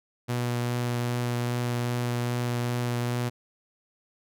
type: tone with vibrato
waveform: sawtooth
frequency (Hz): 121.2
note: B2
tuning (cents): -32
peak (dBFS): -22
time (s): 0.28-3.3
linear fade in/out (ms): 20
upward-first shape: triangle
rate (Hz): 2.5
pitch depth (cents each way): 12
effects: none